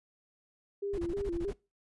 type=tone with vibrato; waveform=sine; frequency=370.2 Hz; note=F#4; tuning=1 cent sharp; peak=-32 dBFS; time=0.82-1.51 s; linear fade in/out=10 ms; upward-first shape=square; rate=3.2 Hz; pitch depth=140 cents each way
type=noise bursts; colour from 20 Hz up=brown; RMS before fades=-39 dBFS; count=8; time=0.93-1.534 s; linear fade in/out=10 ms; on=58 ms; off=20 ms
effects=noise-tail reverb RT60 0.3 s tail -24 dB re dry + resampled to 24000 Hz